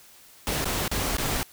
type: noise with dropouts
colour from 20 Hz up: pink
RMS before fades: -27 dBFS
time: 0.47-1.43 s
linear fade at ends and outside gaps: 0 ms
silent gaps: 0.644-0.655 / 0.879-0.915 / 1.168-1.183 s
effects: white hiss -52 dBFS RMS until 1.52 s